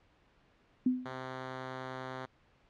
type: tone with exponential decay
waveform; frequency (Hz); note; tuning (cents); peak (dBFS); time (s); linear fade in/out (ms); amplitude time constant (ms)
sine; 253.1; B3; +43; -22; 0.86-1.2; 5; 72
type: tone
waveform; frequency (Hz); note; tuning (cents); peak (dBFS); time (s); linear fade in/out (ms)
5% pulse; 130; C3; -11; -28; 1.05-2.26; 10
effects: pink hiss -67 dBFS RMS until 2.69 s + low-pass 3000 Hz 12 dB/octave